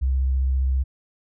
sine tone with vibrato, 65.7 Hz, C2, 8 cents sharp, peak -18 dBFS, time 0.01-0.84 s, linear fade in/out 20 ms, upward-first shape sine, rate 15 Hz, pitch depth 23 cents each way, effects none

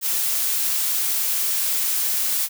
blue noise, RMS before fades -22 dBFS, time 0.01-2.49 s, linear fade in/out 50 ms, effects none

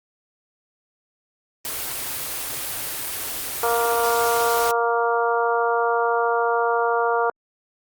white band-stop noise, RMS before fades -28 dBFS, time 1.65-4.71 s, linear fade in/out 0 ms, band 160 to 240 Hz, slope 96 dB/octave
harmonic tone, 233.8 Hz, A#3, 5 cents sharp, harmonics 2 / 3 / 4 / 5 / 6, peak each -22 / -24 / -25 / -26 / -27 dBFS, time 3.63-7.3 s, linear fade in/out 2 ms
effects Opus 24 kbps

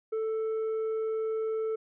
sine tone with tanh clipping, 441.2 Hz, A4, 5 cents sharp, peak -29 dBFS, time 0.12-1.76 s, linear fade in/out 10 ms, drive 4 dB, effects none

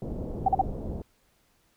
pink low-pass noise, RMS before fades -34 dBFS, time 0.02-1.02 s, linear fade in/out 2 ms, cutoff 600 Hz, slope 24 dB/octave
sine tone bursts, 767 Hz, G5, 38 cents flat, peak -17 dBFS, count 3, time 0.46-0.615 s, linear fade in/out 5 ms, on 25 ms, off 40 ms
effects pink hiss -67 dBFS RMS until 1.76 s

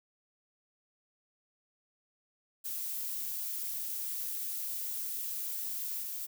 violet noise with level steps, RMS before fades -37 / -39 dBFS, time 2.64-6.27 s, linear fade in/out 20 ms, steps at 6.01 s, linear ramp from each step 20 ms, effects none

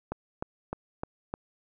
click train, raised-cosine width 1 ms, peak -18 dBFS, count 5, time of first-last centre 0.12-1.34 s, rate 3.28 Hz, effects none

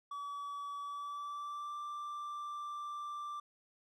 triangle tone with pitch glide, 1143 to 1177.9 Hz, D6 to D6, -47 to +5 cents, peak -38 dBFS, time 0.11-3.4 s, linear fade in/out 5 ms, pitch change +52 cents, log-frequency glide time 0.8-1.77 s, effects none

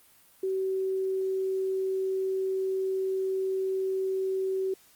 sine tone, 380.9 Hz, G4, 50 cents flat, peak -26 dBFS, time 0.43-4.74 s, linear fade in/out 5 ms, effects white hiss -59 dBFS RMS until 4.95 s + Opus 32 kbps

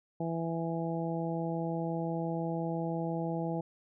harmonic tone, 165.8 Hz, E3, 10 cents sharp, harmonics 1 / 2 / 3 / 4 / 5, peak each -34 / -37 / -39 / -40 / -41 dBFS, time 0.2-3.61 s, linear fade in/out 5 ms, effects none

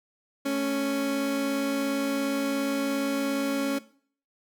30% pulse tone pair together, 220 / 277.2 Hz, A3 / C#4, 0 / 0 cents, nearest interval major third, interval 400 cents, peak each -33 / -23 dBFS, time 0.45-3.79 s, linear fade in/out 10 ms, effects noise-tail reverb RT60 0.5 s tail -18 dB re dry

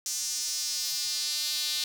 sawtooth tone with high-pass filter sweep, 300.2 Hz, D4, 38 cents sharp, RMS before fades -31 dBFS, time 0.06-1.84 s, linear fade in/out 2 ms, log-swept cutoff 6100 to 4000 Hz, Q 3, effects none

